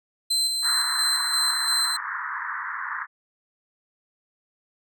35% pulse tone with tremolo, 4086 Hz, C8, 42 cents flat, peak -19 dBFS, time 0.3-1.97 s, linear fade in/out 10 ms, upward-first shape square, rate 2.9 Hz, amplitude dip 35%
white band-pass noise, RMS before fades -31 dBFS, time 0.62-3.07 s, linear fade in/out 50 ms, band 940 to 1900 Hz, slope 96 dB/octave
effects none

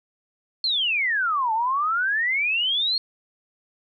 sine exponential two-way sweep, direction down then up, 4336 to 861 to 4336 Hz, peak -20 dBFS, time 0.64-2.98 s, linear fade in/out 2 ms, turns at 1.53 s, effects none

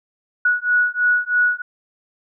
sine beating tone pair, 1463 / 1466.1 Hz, F#6 / F#6, -20 / -16 cents, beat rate 3.1 Hz, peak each -18 dBFS, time 0.45-1.62 s, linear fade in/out 5 ms, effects none

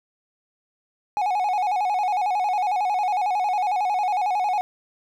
triangle tone with vibrato, 784 Hz, G5, in tune, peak -18 dBFS, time 1.17-4.61 s, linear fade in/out 0 ms, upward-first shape square, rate 11 Hz, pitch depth 110 cents each way, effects none

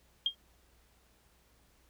sine tone with exponential decay, 3221 Hz, G7, 46 cents sharp, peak -23 dBFS, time 0.26-0.35 s, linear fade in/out 2 ms, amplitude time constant 19 ms, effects added 60 Hz sine -68 dBFS peak until 1.89 s + pink hiss -68 dBFS RMS until 1.89 s

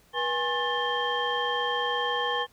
sine tone cluster, 484.9 / 823 / 1073 / 1766 / 3167 Hz, B4 / G#5 / C6 / A6 / G7, -32 / -16 / +43 / +6 / +17 cents, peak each -31 dBFS, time 0.13-2.47 s, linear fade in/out 50 ms, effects tanh soft clip ceiling -16 dBFS + pink hiss -61 dBFS RMS until 2.52 s

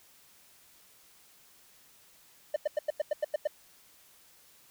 triangle tone bursts, 602 Hz, D5, 43 cents sharp, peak -23 dBFS, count 9, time 2.54-3.474 s, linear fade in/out 5 ms, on 22 ms, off 92 ms, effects white hiss -60 dBFS RMS until 4.7 s

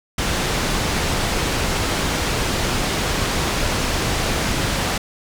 pink low-pass noise, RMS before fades -21 dBFS, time 0.18-4.98 s, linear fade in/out 5 ms, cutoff 7600 Hz, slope 12 dB/octave, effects none

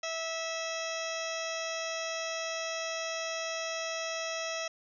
harmonic tone with a mistuned harmonic, 653 Hz, E5, 17 cents flat, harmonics 1 / 2 / 3 / 4 / 5 / 6 / 8 / 9 / 10, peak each -37 / -42 / -42 / -41 / -44 / -47 / -44 / -43 / -47 dBFS, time 0.03-4.68 s, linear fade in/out 5 ms, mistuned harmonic 9, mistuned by -35 cents, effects none

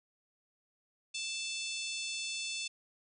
harmonic tone with a mistuned harmonic, 881 Hz, A5, 2 cents sharp, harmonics 3 / 4 / 5 / 6 / 7 / 8 / 9 / 10, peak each -40 / -42 / -44 / -46 / -47 / -48 / -49 / -50 dBFS, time 1.14-2.68 s, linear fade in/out 10 ms, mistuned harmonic 7, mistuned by +24 cents, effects none

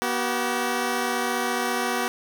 10% pulse tone pair together, 242.4 / 381 Hz, B3 / G4, -32 / -49 cents, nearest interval minor sixth, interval 783 cents, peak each -18 dBFS, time 0.02-2.08 s, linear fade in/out 0 ms, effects none

